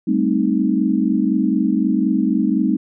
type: chord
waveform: sine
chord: A half-diminished seventh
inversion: third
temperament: equal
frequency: 196 / 220 / 261.6 / 311.1 Hz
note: G3 / A3 / C4 / Eb4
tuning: 0 / 0 / 0 / 0 cents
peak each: -20 dBFS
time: 0.07-2.77 s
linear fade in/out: 10 ms
effects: none